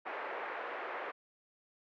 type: band-pass noise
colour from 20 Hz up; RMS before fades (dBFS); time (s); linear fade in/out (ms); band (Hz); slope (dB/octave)
pink; -41; 0.05-1.12; 20; 450 to 2100; 24
effects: none